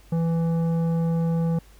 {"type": "tone with tanh clipping", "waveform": "triangle", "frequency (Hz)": 165.9, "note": "E3", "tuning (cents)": 11, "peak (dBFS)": -22, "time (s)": [0.12, 1.59], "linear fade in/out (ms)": 5, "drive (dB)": 15, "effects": ["added 50 Hz sine -49 dBFS peak until 1.79 s", "pink hiss -56 dBFS RMS until 1.79 s"]}